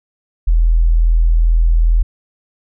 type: tone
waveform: sine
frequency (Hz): 41.2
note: E1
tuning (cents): 0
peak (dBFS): -8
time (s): 0.47-2.03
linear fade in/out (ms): 10
effects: none